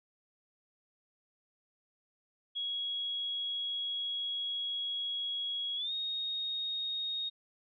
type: tone with pitch glide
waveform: sine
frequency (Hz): 3322 to 3729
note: G#7 to A#7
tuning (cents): 0 to 0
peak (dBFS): -33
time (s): 2.55-7.3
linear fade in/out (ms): 20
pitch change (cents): +200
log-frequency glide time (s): 5.76-5.92
effects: none